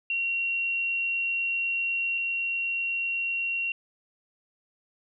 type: tone pair in turn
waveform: sine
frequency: 2744 / 2744 Hz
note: F7 / F7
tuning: -31 / -31 cents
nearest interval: unison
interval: 0 cents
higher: neither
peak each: -25 / -26 dBFS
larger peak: first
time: 0.1-2.18 / 2.18-3.72 s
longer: first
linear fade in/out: 2 ms
effects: none